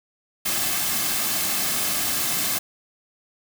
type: noise with comb filter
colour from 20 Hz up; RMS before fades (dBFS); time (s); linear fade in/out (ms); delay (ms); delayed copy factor
white; -24; 0.45-2.59; 10; 2.1; -0.5
effects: none